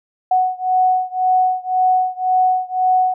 sine beating tone pair, 740 / 741.9 Hz, F#5 / F#5, 0 / +4 cents, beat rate 1.9 Hz, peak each -16 / -17 dBFS, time 0.31-3.14 s, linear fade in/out 5 ms, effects none

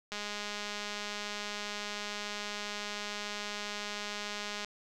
click train, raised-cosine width 0.2 ms, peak -21 dBFS, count 938, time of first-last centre 0.12-4.647 s, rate 207 Hz, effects none

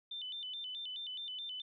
sine tone with vibrato, 3281 Hz, G#7, 22 cents flat, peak -40 dBFS, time 0.11-1.62 s, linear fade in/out 5 ms, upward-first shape square, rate 4.7 Hz, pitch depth 150 cents each way, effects none

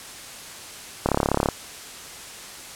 click train, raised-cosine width 1 ms, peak -5 dBFS, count 16, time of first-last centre 1.06-1.487 s, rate 35.1 Hz, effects white hiss -39 dBFS RMS until 2.75 s + low-pass 10000 Hz 12 dB/octave

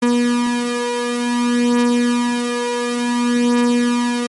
35% pulse beating tone pair, 241 / 241.56 Hz, B3 / B3, -42 / -38 cents, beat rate 0.56 Hz, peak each -18 / -15 dBFS, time 0.02-4.27 s, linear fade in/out 10 ms, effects MP3 48 kbps

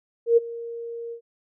sine tone with ADSR envelope, 466.2 Hz, A#4, in tune, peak -11 dBFS, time 0.26-1.21 s, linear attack 110 ms, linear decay 20 ms, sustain -20 dB, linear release 89 ms, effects none

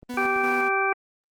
click train, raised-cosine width 2 ms, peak -30 dBFS, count 4, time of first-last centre 0.03-0.363 s, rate 9 Hz
40% pulse tone with tremolo, 246.9 Hz, B3, in tune, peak -29 dBFS, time 0.09-0.69 s, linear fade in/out 10 ms, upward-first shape square, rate 2.9 Hz, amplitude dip 50%
harmonic tone, 389.6 Hz, G4, 11 cents flat, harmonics 1 / 2 / 3 / 4 / 6, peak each -27 / -27 / -27 / -27 / -27 dBFS, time 0.17-0.93 s, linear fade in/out 5 ms
effects Opus 24 kbps

